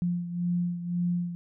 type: beating tone pair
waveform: sine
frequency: 174.8 / 176.7 Hz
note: F3 / F3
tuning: +2 / +21 cents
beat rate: 1.9 Hz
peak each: -27 / -33 dBFS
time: 0.02-1.35 s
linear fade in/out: 0 ms
effects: none